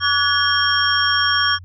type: tone cluster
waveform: sine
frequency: 1145 / 1464 / 1691 / 3222 / 5530 Hz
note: D6 / F#6 / G#6 / G7 / F8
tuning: -44 / -19 / +31 / +47 / -18 cents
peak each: -21 dBFS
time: 0-1.59 s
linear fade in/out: 50 ms
effects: added 90 Hz sine -36 dBFS peak until 1.64 s